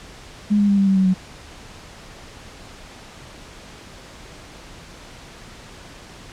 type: tone with pitch steps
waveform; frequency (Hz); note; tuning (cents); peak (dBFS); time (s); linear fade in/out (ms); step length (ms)
sine; 207.7 / 203.9 / 200.2 / 196.5 / 192.9 / 189.36 / 185.9; G#3 / G#3 / G3 / G3 / G3 / F#3 / F#3; 0 / -32 / +37 / +4 / -28 / +40 / +8; -13; 0.5-1.144; 20; 92
effects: pink hiss -41 dBFS RMS until 6.32 s + low-pass 7000 Hz 12 dB/octave